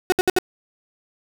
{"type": "tone bursts", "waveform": "35% pulse", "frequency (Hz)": 368.6, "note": "F#4", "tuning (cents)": -7, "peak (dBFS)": -12, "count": 4, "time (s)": [0.1, 0.386], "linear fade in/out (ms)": 0, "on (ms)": 22, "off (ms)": 66, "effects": []}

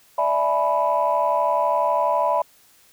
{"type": "chord", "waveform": "sine", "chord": "E dominant seventh", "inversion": "third", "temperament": "equal with one note detuned", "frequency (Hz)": [587.3, 659.3, 852, 987.8], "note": ["D5", "E5", "G#5", "B5"], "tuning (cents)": [0, 0, 44, 0], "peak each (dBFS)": [-23, -23, -26, -20], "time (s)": [0.18, 2.42], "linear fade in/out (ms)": 5, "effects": ["tanh soft clip ceiling -9 dBFS", "white hiss -55 dBFS RMS until 2.92 s"]}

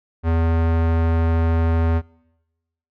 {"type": "tone with low-pass filter", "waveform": "square", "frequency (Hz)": 82.41, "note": "E2", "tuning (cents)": 0, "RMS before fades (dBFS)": -18, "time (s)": [0.23, 2.02], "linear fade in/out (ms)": 50, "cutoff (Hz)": 1600, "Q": 0.76, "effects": ["noise-tail reverb RT60 1.0 s tail -25 dB re dry"]}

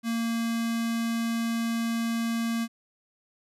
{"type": "tone with notch filter", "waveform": "square", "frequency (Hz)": 230, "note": "A#3", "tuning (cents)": -23, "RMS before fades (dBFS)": -28, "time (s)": [0.03, 2.68], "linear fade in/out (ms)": 50, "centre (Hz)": 580, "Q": 1.1, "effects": ["resampled to 32000 Hz"]}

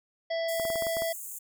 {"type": "harmonic tone", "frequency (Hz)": 662, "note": "E5", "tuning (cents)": 7, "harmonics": [1, 3, 5, 7, 8], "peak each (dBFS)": [-28, -38, -42, -45, -46], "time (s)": [0.3, 1.13], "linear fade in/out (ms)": 10}
{"type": "high-pass noise", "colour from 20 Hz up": "pink", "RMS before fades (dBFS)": -40, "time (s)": [0.48, 1.39], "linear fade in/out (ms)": 10, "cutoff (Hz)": 6700, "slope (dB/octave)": 96}
{"type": "clicks", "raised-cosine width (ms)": 1, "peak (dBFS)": -24, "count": 8, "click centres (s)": [0.598, 0.652, 0.702, 0.757, 0.823, 0.868, 0.969, 1.021]}
{"effects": []}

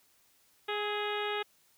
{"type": "harmonic tone with a mistuned harmonic", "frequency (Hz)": 415.3, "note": "G#4", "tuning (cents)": 0, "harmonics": [1, 2, 3, 4, 5, 6, 7, 8, 9], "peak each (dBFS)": [-35, -38, -40, -41, -42, -43, -43, -44, -45], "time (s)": [0.68, 1.43], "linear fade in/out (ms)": 10, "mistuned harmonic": 3, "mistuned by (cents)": 34, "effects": ["white hiss -67 dBFS RMS until 1.77 s"]}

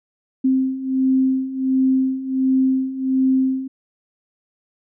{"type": "beating tone pair", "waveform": "sine", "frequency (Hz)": [261.6, 263], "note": ["C4", "C4"], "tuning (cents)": [0, 9], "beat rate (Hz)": 1.4, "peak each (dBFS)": [-21, -17], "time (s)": [0.44, 3.68], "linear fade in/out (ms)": 10, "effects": []}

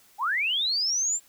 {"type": "linear sweep", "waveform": "sine", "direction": "up", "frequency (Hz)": [758, 7459], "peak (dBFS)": -23, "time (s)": [0.18, 1.2], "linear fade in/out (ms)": 50, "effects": ["white hiss -58 dBFS RMS until 1.28 s"]}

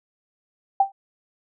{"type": "tone with exponential decay", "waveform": "sine", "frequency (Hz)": 784, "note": "G5", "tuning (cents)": 0, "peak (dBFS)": -10, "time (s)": [0.8, 0.92], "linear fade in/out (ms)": 5, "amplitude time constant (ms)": 25, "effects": []}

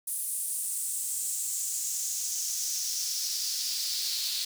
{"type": "noise with high-pass filter sweep", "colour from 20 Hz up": "pink", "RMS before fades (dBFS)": -32, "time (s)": [0.07, 4.45], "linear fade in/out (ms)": 5, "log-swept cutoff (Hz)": [10000, 4200], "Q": 3.5, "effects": []}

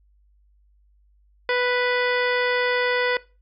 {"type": "harmonic tone", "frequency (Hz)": 493.9, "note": "B4", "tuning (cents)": 0, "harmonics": [1, 2, 3, 4, 5, 6, 7, 9, 10], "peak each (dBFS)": [-22, -29, -27, -26, -33, -38, -34, -39, -41], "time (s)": [1.49, 3.17], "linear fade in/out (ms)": 2, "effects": ["noise-tail reverb RT60 0.3 s tail -20 dB re dry", "added 50 Hz sine -56 dBFS peak until 3.41 s"]}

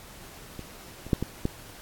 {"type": "clicks", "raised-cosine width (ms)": 3, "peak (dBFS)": [-23, -26, -8, -15, -12], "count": 5, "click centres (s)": [0.593, 1.066, 1.132, 1.226, 1.454], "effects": ["pink hiss -47 dBFS RMS until 1.81 s", "AAC 64 kbps"]}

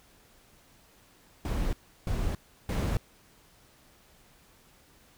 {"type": "noise bursts", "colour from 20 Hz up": "brown", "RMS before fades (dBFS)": -29, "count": 3, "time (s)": [1.45, 2.97], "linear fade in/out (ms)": 2, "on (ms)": 280, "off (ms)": 340, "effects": ["pink hiss -60 dBFS RMS until 5.17 s"]}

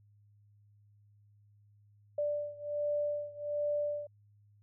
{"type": "beating tone pair", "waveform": "sine", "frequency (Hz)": [587.3, 588.6], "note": ["D5", "D5"], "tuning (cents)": [0, 4], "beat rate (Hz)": 1.3, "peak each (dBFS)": [-34, -36], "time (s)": [2.18, 4.07], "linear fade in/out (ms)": 5, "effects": ["added 103 Hz sine -61 dBFS peak until 4.62 s"]}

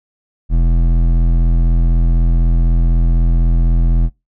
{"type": "tone with hard clipping", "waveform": "triangle", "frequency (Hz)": 42, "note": "E1", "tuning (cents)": 33, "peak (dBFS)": -11, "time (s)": [0.49, 4.1], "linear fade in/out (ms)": 50, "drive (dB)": 15, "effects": ["noise-tail reverb RT60 0.2 s tail -23 dB re dry"]}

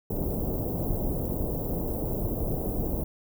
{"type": "band-stop noise", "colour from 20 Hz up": "pink", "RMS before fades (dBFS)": -29, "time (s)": [0.1, 3.04], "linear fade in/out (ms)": 5, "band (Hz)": [620, 16000], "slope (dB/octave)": 24, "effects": []}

